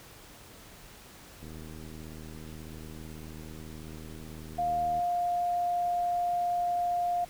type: click train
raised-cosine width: 3 ms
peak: -33 dBFS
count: 280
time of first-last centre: 1.43-4.993 s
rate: 78.3 Hz
type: tone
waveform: sine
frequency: 704 Hz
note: F5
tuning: 14 cents sharp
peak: -26 dBFS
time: 4.58-7.25 s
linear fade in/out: 10 ms
effects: pink hiss -51 dBFS RMS until 7.29 s